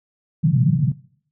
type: band-pass noise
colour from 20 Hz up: pink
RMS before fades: -17 dBFS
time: 0.43-0.92 s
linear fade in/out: 5 ms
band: 130 to 170 Hz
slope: 48 dB/octave
effects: noise-tail reverb RT60 0.6 s tail -21 dB re dry